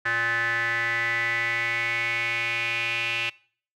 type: tone with band-pass filter sweep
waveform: square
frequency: 116.54 Hz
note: A#2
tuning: in tune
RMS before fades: -26 dBFS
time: 0.05-3.3 s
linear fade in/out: 10 ms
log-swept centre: 1700 to 2600 Hz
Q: 7.2
effects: noise-tail reverb RT60 0.5 s tail -23 dB re dry